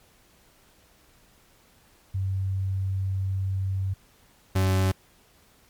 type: tone pair in turn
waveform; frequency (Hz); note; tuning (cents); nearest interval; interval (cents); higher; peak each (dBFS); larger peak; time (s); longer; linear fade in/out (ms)
sine / 40% pulse; 95.8 / 94.7; G2 / F#2; -39 / +41; unison; 20; first; -24 / -19; second; 2.14-3.94 / 4.55-4.92; first; 10
effects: pink hiss -59 dBFS RMS until 5.69 s + MP3 96 kbps